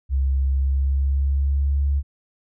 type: tone with pitch glide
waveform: sine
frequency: 67.3 to 70.28 Hz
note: C2 to C#2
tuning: +49 to +24 cents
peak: -17 dBFS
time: 0.09-2.03 s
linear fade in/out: 50 ms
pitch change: +75 cents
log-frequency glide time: 0.46-1.85 s
effects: none